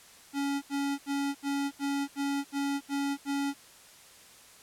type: tone bursts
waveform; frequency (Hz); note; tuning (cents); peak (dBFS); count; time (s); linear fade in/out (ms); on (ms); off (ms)
square; 280.4; C#4; +20; -29; 9; 0.33-3.54; 50; 290; 75
effects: white hiss -54 dBFS RMS until 4.62 s + low-pass 11000 Hz 12 dB/octave